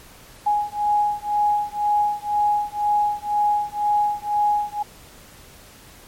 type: beating tone pair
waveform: sine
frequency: 830.6 / 832.6 Hz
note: G#5 / G#5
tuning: 0 / +4 cents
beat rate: 2 Hz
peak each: -21 dBFS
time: 0.46-4.83 s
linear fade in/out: 10 ms
effects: pink hiss -46 dBFS RMS until 6.07 s + MP3 64 kbps